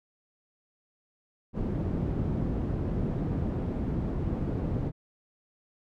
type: low-pass noise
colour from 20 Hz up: white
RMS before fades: -30 dBFS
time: 1.53-4.92 s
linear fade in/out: 50 ms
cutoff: 210 Hz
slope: 12 dB/octave
effects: none